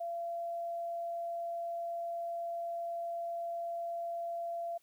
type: tone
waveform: sine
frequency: 682 Hz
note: F5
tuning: 41 cents flat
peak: -35 dBFS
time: 0-4.78 s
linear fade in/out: 10 ms
effects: white hiss -71 dBFS RMS until 4.82 s

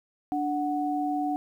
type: tone pair together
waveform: sine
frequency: 293.7 / 740 Hz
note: D4 / F#5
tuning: 0 / 0 cents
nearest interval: octave + major third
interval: 1600 cents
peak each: -28 dBFS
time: 0.32-1.36 s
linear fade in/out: 0 ms
effects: 10-bit

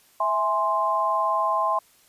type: chord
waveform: sine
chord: E augmented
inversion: none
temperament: equal with one note detuned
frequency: 655.1 / 830.6 / 1046.5 Hz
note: E5 / G#5 / B#5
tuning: -11 / 0 / 0 cents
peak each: -27 / -27 / -22 dBFS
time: 0.2-1.79 s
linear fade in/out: 5 ms
effects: white hiss -58 dBFS RMS until 2.08 s + resampled to 32000 Hz

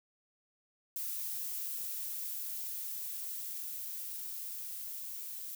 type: noise with level ramp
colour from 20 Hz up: violet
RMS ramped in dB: -38 to -43 dBFS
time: 0.96-5.55 s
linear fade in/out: 2 ms
effects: none

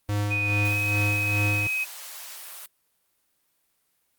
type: tone with tremolo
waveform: square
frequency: 103.1 Hz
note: G#2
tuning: 12 cents flat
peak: -23 dBFS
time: 0.09-1.67 s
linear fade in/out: 0 ms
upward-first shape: sine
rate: 2.4 Hz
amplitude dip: 50%
type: tone with pitch glide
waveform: sine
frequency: 2485 to 2534 Hz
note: D#7 to D#7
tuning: -3 to +31 cents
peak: -24 dBFS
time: 0.3-1.85 s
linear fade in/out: 20 ms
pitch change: +34 cents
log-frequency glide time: 0.68-0.75 s
type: high-pass noise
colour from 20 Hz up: white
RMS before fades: -40 dBFS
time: 0.65-2.66 s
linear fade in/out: 2 ms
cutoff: 590 Hz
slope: 24 dB/octave
effects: white hiss -71 dBFS RMS until 4.18 s + Opus 32 kbps

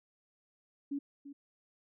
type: tone with echo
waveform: sine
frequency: 282 Hz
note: C#4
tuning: 30 cents sharp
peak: -33 dBFS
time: 0.91-0.99 s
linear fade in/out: 10 ms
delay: 340 ms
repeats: 1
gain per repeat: -12 dB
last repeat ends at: 1.33 s
effects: none

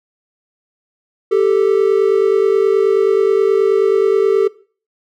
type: tone pair together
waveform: triangle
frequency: 392 / 441.4 Hz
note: G4 / A4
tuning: 0 / +5 cents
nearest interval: major second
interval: 205 cents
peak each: -11 dBFS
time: 1.31-4.48 s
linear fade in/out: 10 ms
effects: noise-tail reverb RT60 0.4 s tail -19 dB re dry

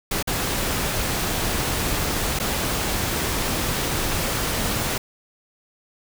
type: noise with dropouts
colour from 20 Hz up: pink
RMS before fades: -24 dBFS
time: 0.11-4.98 s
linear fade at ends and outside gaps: 5 ms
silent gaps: 0.227-0.273 / 2.39-2.398 s
effects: none

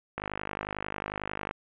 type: click train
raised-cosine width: 0.5 ms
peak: -17 dBFS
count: 69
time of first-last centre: 0.18-1.511 s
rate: 51.1 Hz
effects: resampled to 8000 Hz + 9-bit

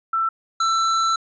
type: tone pair in turn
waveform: sine / square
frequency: 1334 / 1334 Hz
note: E6 / E6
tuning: +20 / +20 cents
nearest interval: unison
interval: 0 cents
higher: neither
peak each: -18 / -18 dBFS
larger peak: neither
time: 0.13-0.29 / 0.6-1.16 s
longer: second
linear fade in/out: 5 ms
effects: resampled to 16000 Hz

